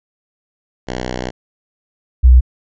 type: tone pair in turn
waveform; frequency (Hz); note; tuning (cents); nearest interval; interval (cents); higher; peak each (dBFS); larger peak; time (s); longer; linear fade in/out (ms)
5% pulse / sine; 62.4 / 62.4; B1 / B1; +19 / +19; unison; 0; neither; -10 / -3; second; 0.87-1.31 / 2.23-2.41; first; 20
effects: resampled to 16000 Hz